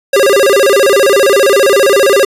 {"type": "tone with vibrato", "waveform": "square", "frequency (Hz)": 466.2, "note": "A#4", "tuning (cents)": 0, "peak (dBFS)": -6, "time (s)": [0.13, 2.25], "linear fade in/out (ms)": 5, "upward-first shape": "square", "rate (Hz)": 15, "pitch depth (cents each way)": 270, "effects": ["resampled to 32000 Hz"]}